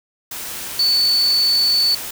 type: tone in noise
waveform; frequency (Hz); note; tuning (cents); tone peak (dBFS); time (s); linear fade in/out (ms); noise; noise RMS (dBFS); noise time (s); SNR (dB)
sine; 4476; C#8; +16; -13; 0.79-1.95; 5; white; -29; 0.31-2.11; +13
effects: none